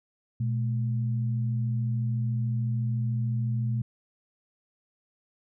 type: tone pair together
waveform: sine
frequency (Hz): 120 / 213.8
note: B2 / A3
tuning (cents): -49 / -49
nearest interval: minor seventh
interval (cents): 1000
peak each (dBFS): -25 / -35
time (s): 0.4-3.82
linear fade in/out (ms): 5
effects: none